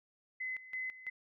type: tone with tremolo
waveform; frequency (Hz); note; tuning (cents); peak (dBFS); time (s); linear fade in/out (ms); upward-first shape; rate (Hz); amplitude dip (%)
sine; 2034; C7; -50; -36; 0.4-1.1; 10; square; 3; 80
effects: none